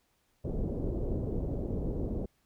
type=low-pass noise; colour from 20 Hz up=pink; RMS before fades=-33 dBFS; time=0.44-2.26 s; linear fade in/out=10 ms; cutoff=500 Hz; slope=24 dB/octave; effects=pink hiss -73 dBFS RMS until 2.45 s